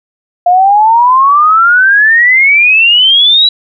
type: exponential sweep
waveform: sine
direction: up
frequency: 698.5 to 3951 Hz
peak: -3 dBFS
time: 0.46-3.49 s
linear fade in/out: 5 ms
effects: none